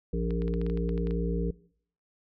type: harmonic tone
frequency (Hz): 57.6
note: A#1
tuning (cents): -20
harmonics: 1 / 3 / 5 / 7 / 8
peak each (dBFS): -30 / -31 / -38 / -37 / -35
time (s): 0.13-1.51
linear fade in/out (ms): 5
type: clicks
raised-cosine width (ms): 0.3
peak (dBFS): -30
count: 12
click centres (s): 0.307 / 0.42 / 0.48 / 0.539 / 0.615 / 0.665 / 0.699 / 0.774 / 0.892 / 0.978 / 1.071 / 1.109
effects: noise-tail reverb RT60 0.6 s tail -21 dB re dry